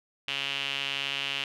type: tone with band-pass filter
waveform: sawtooth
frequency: 138.7 Hz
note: C#3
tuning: 1 cent sharp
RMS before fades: -32 dBFS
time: 0.28-1.44 s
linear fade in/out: 2 ms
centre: 2900 Hz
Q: 5.1
effects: none